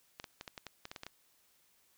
clicks, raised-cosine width 0.2 ms, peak -26 dBFS, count 11, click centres 0.199 / 0.242 / 0.411 / 0.478 / 0.578 / 0.667 / 0.854 / 0.915 / 0.962 / 1.034 / 1.066 s, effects white hiss -70 dBFS RMS until 1.97 s

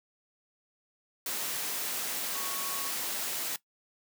sine tone in noise, 1108.7 Hz, C#6, in tune, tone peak -41 dBFS, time 2.35-2.9 s, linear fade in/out 2 ms, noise white, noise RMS -34 dBFS, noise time 1.26-3.56 s, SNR -10 dB, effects noise-tail reverb RT60 0.1 s tail -18 dB re dry + high-pass 200 Hz 12 dB/octave

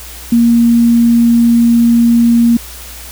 sine tone, 234.3 Hz, A#3, 9 cents sharp, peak -5 dBFS, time 0.32-2.57 s, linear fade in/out 5 ms, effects added 60 Hz sine -32 dBFS peak until 3.11 s + white hiss -31 dBFS RMS until 3.11 s

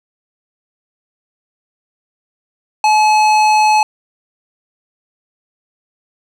triangle tone with hard clipping, 856 Hz, A5, 48 cents flat, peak -10 dBFS, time 2.84-3.83 s, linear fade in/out 2 ms, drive 18 dB, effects none

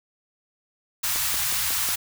white band-stop noise, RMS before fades -25 dBFS, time 1.03-1.96 s, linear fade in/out 10 ms, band 140 to 850 Hz, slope 24 dB/octave
click train, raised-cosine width 1 ms, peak -23 dBFS, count 5, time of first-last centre 1.16-1.889 s, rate 5.49 Hz
effects none

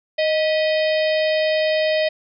harmonic tone with a mistuned harmonic, 622.3 Hz, D#5, in tune, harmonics 1 / 3 / 4 / 5 / 6 / 7 / 8, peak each -17 / -27 / -29 / -31 / -33 / -34 / -35 dBFS, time 0.18-2.09 s, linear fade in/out 10 ms, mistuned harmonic 3, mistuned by +74 cents, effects none

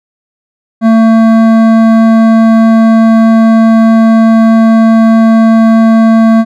sine tone with hard clipping, 224.6 Hz, A3, 36 cents sharp, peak -4 dBFS, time 0.81-6.45 s, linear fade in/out 50 ms, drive 12 dB, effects none

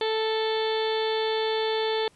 harmonic tone, 440.1 Hz, A4, in tune, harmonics 1 / 2 / 3 / 4 / 5 / 6 / 7 / 8 / 9 / 10, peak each -25 / -31 / -42 / -37 / -40 / -44 / -39 / -34 / -45 / -40 dBFS, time 0.01-2.08 s, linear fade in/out 2 ms, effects pink hiss -60 dBFS RMS until 2.15 s + resampled to 24000 Hz

